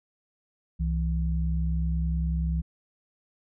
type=tone pair together; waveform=sine; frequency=65.41 / 164.82 Hz; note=C2 / E3; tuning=0 / 0 cents; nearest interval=octave + major third; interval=1600 cents; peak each=-25 / -29 dBFS; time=0.79-2.62 s; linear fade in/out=20 ms; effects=none